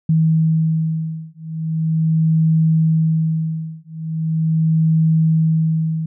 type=beating tone pair; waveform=sine; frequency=160 / 160.4 Hz; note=D#3 / E3; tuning=+49 / -47 cents; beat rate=0.4 Hz; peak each=-17 dBFS; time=0.09-6.06 s; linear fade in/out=5 ms; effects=none

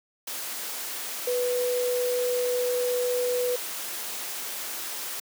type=tone in noise; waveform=sine; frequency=493.9 Hz; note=B4; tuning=in tune; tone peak=-23 dBFS; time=1.27-3.56 s; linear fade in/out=5 ms; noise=white; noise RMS=-34 dBFS; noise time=0.27-5.2 s; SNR=+8 dB; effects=high-pass 300 Hz 12 dB/octave

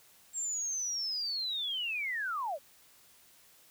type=linear sweep; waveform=sine; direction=down; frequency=7540 to 514 Hz; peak=-32 dBFS; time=0.33-2.59 s; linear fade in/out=50 ms; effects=white hiss -61 dBFS RMS until 3.7 s

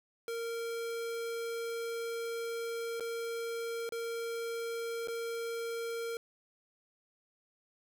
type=tone with dropouts; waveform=square; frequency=462.6 Hz; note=A#4; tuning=13 cents flat; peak=-36 dBFS; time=0.28-6.17 s; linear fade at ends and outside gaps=1 ms; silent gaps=2.998-3.006 / 3.891-3.922 / 5.074-5.083 s; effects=none

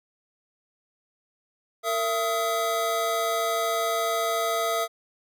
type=tone cluster; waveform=square; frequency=458.2 / 672 / 1262 Hz; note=A#4 / E5 / D#6; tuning=-30 / +33 / +24 cents; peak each=-32 / -27 / -29 dBFS; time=1.83-4.88 s; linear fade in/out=50 ms; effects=none

